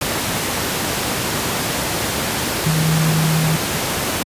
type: tone in noise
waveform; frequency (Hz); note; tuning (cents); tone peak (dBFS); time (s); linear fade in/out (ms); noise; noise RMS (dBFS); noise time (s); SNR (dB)
sine; 158.5; D#3; +32; -14; 2.66-3.56; 5; pink; -20; 0.01-4.23; +3
effects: high-pass 100 Hz 12 dB/octave + resampled to 32000 Hz